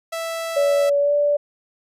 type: tone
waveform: sawtooth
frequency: 659.3 Hz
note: E5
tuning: in tune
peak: -21 dBFS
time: 0.12-0.9 s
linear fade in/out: 10 ms
type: tone with pitch glide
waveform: sine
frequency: 570 to 582.3 Hz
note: C#5 to D5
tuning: +48 to -15 cents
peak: -15 dBFS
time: 0.56-1.37 s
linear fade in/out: 10 ms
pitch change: +37 cents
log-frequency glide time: 0.99-1.14 s
effects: resampled to 32000 Hz